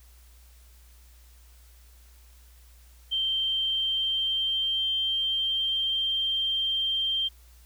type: tone with pitch glide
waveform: sine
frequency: 3136 to 3160 Hz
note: G7 to G7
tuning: 0 to +13 cents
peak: -24 dBFS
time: 3.11-7.29 s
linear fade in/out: 20 ms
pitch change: +13 cents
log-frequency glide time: 3.26-6.13 s
effects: added 60 Hz sine -51 dBFS peak until 7.65 s + white hiss -60 dBFS RMS until 7.65 s